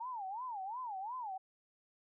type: tone with vibrato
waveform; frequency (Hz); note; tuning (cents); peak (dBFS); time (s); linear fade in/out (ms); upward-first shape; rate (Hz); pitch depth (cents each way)
sine; 880; A5; 0; -39; 0-1.38; 10; sine; 2.8; 270
effects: none